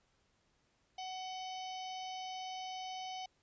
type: harmonic tone with a mistuned harmonic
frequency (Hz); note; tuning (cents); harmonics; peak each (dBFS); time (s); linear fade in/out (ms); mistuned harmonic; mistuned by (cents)
747; F#5; +16; 1 / 3 / 4 / 5 / 6 / 7 / 8; -42 / -54 / -49 / -57 / -58 / -56 / -56; 0.98-3.26; 5; 4; +22
effects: pink hiss -75 dBFS RMS until 3.42 s + resampled to 16000 Hz